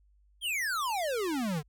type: exponential sweep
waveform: square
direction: down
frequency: 3322 to 140.2 Hz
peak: -30 dBFS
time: 0.41-1.63 s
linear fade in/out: 50 ms
effects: added 50 Hz sine -61 dBFS peak until 1.68 s